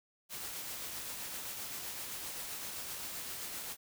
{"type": "noise with tremolo", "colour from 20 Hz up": "white", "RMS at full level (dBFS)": -41, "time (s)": [0.29, 3.77], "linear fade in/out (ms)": 50, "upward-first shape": "triangle", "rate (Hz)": 7.7, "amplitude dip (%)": 30, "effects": []}